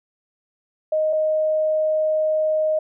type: tone pair in turn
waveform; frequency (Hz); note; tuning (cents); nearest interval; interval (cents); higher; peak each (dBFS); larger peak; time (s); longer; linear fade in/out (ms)
sine; 622.3 / 622.3; D#5 / D#5; 0 / 0; unison; 0; neither; -17 / -17; neither; 0.92-1.13 / 1.13-2.79; second; 5
effects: none